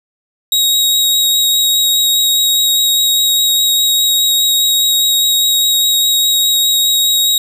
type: tone with vibrato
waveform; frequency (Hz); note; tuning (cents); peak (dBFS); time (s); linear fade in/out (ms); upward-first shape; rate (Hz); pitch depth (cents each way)
sawtooth; 3792; A#7; +29; -7; 0.52-7.38; 2; triangle; 4.9; 10
effects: none